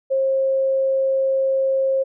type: tone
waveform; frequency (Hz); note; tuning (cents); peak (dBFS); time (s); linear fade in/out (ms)
sine; 535; C5; +38; -16; 0.1-2.04; 20
effects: none